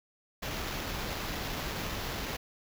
pink noise with sample-and-hold, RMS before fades -36 dBFS, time 0.42-2.37 s, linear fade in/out 10 ms, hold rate 8820 Hz, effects none

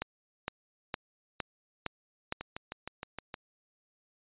two click trains, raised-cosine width 0.3 ms, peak -22 / -16 dBFS, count 7 / 6, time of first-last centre 2.41-3.342 / 0.02-2.324 s, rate 6.44 / 2.17 Hz, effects resampled to 8000 Hz

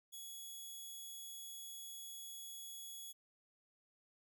5% pulse tone, 3375 Hz, G#7, 27 cents sharp, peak -40 dBFS, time 0.12-3.13 s, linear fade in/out 20 ms, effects none

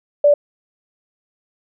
sine tone, 582 Hz, D5, 16 cents flat, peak -8 dBFS, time 0.24-0.34 s, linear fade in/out 5 ms, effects none

